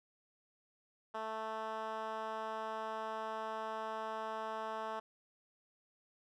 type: tone with band-pass filter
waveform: 10% pulse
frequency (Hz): 220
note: A3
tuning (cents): 0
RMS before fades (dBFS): -41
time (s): 1.14-5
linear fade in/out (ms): 10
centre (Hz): 940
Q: 1.1
effects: none